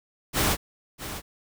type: noise with echo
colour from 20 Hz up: pink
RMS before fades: -23 dBFS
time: 0.33-0.57 s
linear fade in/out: 50 ms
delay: 650 ms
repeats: 1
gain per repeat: -12 dB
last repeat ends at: 1.22 s
effects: none